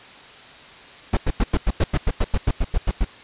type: noise bursts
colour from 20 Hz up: brown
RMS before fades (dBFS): -17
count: 15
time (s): 1.13-3.047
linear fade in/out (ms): 5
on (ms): 41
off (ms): 93
effects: white hiss -43 dBFS RMS until 3.23 s + resampled to 8000 Hz